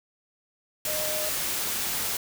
sine tone in noise, 615 Hz, D#5, 20 cents flat, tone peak -32 dBFS, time 0.87-1.29 s, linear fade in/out 2 ms, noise white, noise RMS -29 dBFS, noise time 0.85-2.17 s, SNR -6 dB, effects none

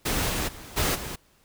pink noise with level steps, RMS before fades -26 / -28 / -43 / -24 / -35 dBFS, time 0.05-1.16 s, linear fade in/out 10 ms, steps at 0.28 / 0.47 / 0.76 / 0.94 s, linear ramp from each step 20 ms, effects pink hiss -62 dBFS RMS until 1.44 s

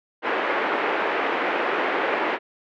pink band-pass noise, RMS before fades -24 dBFS, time 0.22-2.39 s, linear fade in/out 50 ms, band 340 to 2400 Hz, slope 24 dB/octave, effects none

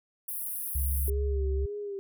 pink high-pass noise, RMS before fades -35 dBFS, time 0.28-1.1 s, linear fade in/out 5 ms, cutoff 9800 Hz, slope 96 dB/octave
sine tone, 69 Hz, C#2, 7 cents flat, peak -26 dBFS, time 0.75-1.66 s, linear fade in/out 5 ms
sine tone with vibrato, 399.8 Hz, G4, 34 cents sharp, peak -33 dBFS, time 1.08-1.99 s, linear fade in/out 0 ms, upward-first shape sine, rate 1.8 Hz, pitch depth 60 cents each way
effects none

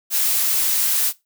blue noise, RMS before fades -19 dBFS, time 0.1-1.13 s, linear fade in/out 50 ms, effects noise-tail reverb RT60 0.2 s tail -19 dB re dry

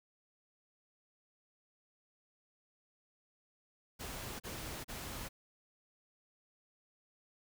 pink noise bursts, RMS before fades -44 dBFS, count 3, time 3.99-5.29 s, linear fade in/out 20 ms, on 410 ms, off 35 ms, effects none

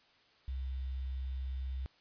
sine tone with quantisation, 65.41 Hz, C2, in tune, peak -35 dBFS, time 0.48-1.86 s, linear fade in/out 0 ms, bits 10, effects white hiss -66 dBFS RMS until 2 s + resampled to 11025 Hz

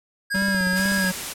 square tone with pitch glide, 1633 to 1643.4 Hz, G#6 to G#6, -30 to -19 cents, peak -23 dBFS, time 0.3-1.11 s, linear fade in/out 20 ms, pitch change +11 cents, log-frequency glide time 0.78-0.84 s
square tone with vibrato, 190 Hz, F#3, 46 cents sharp, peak -23 dBFS, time 0.34-1.12 s, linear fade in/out 10 ms, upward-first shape sine, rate 2.2 Hz, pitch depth 59 cents each way
click train, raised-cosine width 3 ms, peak -24 dBFS, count 12, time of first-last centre 0.36-1.043 s, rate 16.1 Hz
white noise, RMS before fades -30 dBFS, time 0.75-1.34 s, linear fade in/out 20 ms
effects low-pass 12000 Hz 12 dB/octave

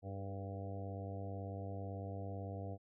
harmonic tone with a mistuned harmonic, 98 Hz, G2, in tune, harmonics 1 / 2 / 3 / 4 / 5 / 6 / 7 / 8, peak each -43 / -51 / -52 / -56 / -51 / -55 / -51 / -59 dBFS, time 0.02-2.78 s, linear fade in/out 50 ms, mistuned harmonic 4, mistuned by +37 cents, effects none

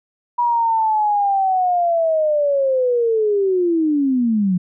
sine linear sweep, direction down, 969 to 174.61 Hz, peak -14 dBFS, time 0.38-4.58 s, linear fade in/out 10 ms, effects none

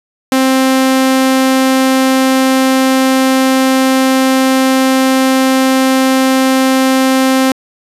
sawtooth tone, 263.1 Hz, C4, 10 cents sharp, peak -4 dBFS, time 0.32-7.52 s, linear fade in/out 2 ms, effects resampled to 32000 Hz

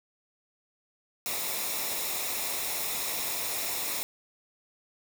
white noise with comb filter, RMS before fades -32 dBFS, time 1.26-4.03 s, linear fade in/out 0 ms, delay 0.65 ms, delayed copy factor -0.55, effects none

